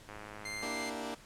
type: click train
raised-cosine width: 0.5 ms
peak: -31 dBFS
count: 62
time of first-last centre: 0.09-0.671 s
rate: 105 Hz
type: tone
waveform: sawtooth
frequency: 2093 Hz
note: C7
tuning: in tune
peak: -35 dBFS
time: 0.45-0.9 s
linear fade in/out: 5 ms
type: chord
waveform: 15% pulse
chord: E half-diminished seventh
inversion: second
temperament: equal with one note detuned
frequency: 233.1 / 293.7 / 326.8 / 392 Hz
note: Bb3 / D4 / E4 / G4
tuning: 0 / 0 / -15 / 0 cents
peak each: -35 / -35 / -40 / -39 dBFS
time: 0.62-1.15 s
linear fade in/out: 10 ms
effects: pink hiss -56 dBFS RMS until 1.25 s + low-pass 10000 Hz 12 dB/octave